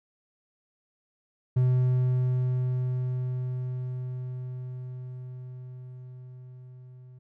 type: tone with level ramp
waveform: triangle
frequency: 126.6 Hz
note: B2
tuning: 43 cents sharp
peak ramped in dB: -17 to -44 dBFS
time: 1.56-7.19 s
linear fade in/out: 10 ms
effects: none